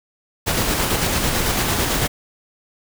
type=noise with tremolo; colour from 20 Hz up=pink; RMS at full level=-19 dBFS; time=0.46-2.08 s; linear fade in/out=20 ms; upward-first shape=square; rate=9 Hz; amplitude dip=25%; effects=none